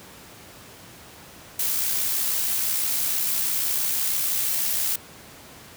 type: noise with amplitude modulation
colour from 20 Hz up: blue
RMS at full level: -23 dBFS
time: 1.59-4.96 s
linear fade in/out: 5 ms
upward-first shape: sine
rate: 66.1 Hz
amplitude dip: 30%
effects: pink hiss -45 dBFS RMS until 5.76 s + high-pass 80 Hz 12 dB/octave